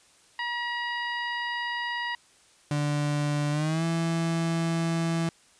harmonic tone, 957 Hz, A#5, 45 cents sharp, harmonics 1 / 2 / 3 / 4 / 5, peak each -33 / -31 / -38 / -44 / -44 dBFS, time 0.39-2.15 s, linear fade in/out 2 ms
35% pulse tone with pitch glide, 146.83 to 165.77 Hz, D3 to E3, 0 to +10 cents, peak -23 dBFS, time 2.71-5.29 s, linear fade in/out 2 ms, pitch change +210 cents, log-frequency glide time 3.51-3.84 s
effects white hiss -59 dBFS RMS until 5.59 s + resampled to 22050 Hz

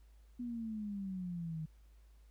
sine exponential sweep, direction down, 246.9 to 155 Hz, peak -38 dBFS, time 0.39-1.66 s, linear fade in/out 10 ms, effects added 53 Hz sine -58 dBFS peak until 2.3 s + pink hiss -75 dBFS RMS until 2.3 s

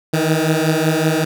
15% pulse beating tone pair, 155.56 / 160.86 Hz, D#3 / E3, 0 / -42 cents, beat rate 5.3 Hz, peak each -11 dBFS, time 0.13-1.25 s, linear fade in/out 10 ms, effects none

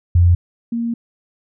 sine tone pair in turn, 87.31 / 233.1 Hz, F2 / A#3, 0 / 0 cents, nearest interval octave + perfect fourth, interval 1700 cents, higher second, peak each -8 / -18 dBFS, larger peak first, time 0.15-0.35 / 0.72-0.94 s, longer second, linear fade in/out 5 ms, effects none

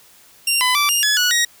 15% pulse tone with pitch steps, 2771 / 1005 / 1165 / 2821 / 1699 / 1467 / 1890 Hz, F7 / B5 / D6 / F7 / G#6 / F#6 / A#6, -14 / +30 / -14 / +17 / +39 / -15 / +23 cents, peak -8 dBFS, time 0.47-1.45 s, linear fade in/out 5 ms, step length 140 ms, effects white hiss -49 dBFS RMS until 1.6 s

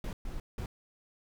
brown noise bursts at uneven times, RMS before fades -37 dBFS, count 3, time 0.04-0.13 / 0.25-0.4 / 0.58-0.66 s, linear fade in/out 2 ms, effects none

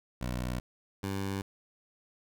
15% pulse tone pair in turn, 61.74 / 97.78 Hz, B1 / G2, 0 / -4 cents, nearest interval minor sixth, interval 796 cents, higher second, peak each -26 dBFS, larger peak neither, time 0.21-0.6 / 1.03-1.42 s, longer neither, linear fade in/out 5 ms, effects none

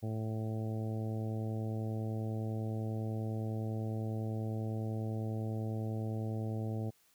harmonic tone, 110 Hz, A2, in tune, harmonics 1 / 2 / 3 / 4 / 5 / 6 / 7, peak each -35 / -41 / -45 / -47 / -49 / -51 / -52 dBFS, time 0.02-6.91 s, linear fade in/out 20 ms, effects white hiss -69 dBFS RMS until 7.14 s

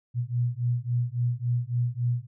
sine beating tone pair, 119.5 / 123.1 Hz, A#2 / B2, +43 / -5 cents, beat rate 3.6 Hz, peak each -27 dBFS, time 0.14-2.27 s, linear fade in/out 50 ms, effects none

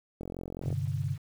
click train, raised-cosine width 2 ms, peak -25 dBFS, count 24, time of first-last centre 0.21-0.727 s, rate 44.5 Hz
sine chord, G suspended fourth, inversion none, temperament equal with one note detuned, 98 / 128.64 / 146.83 Hz, G2 / C3 / D3, 0 / -29 / 0 cents, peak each -33 dBFS, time 0.62-1.18 s, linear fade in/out 50 ms
effects 9-bit

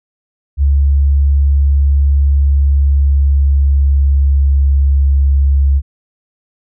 sine tone with pitch glide, 70.1 to 69.17 Hz, C#2 to C#2, +20 to -3 cents, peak -7 dBFS, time 0.57-5.82 s, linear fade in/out 50 ms, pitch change -23 cents, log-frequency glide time 2.3-4.78 s, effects none

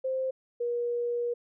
sine tone pair in turn, 523.3 / 478.4 Hz, C5 / A#4, 0 / +45 cents, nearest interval major second, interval 155 cents, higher first, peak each -27 dBFS, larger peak neither, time 0.04-0.31 / 0.6-1.34 s, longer second, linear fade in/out 10 ms, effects none

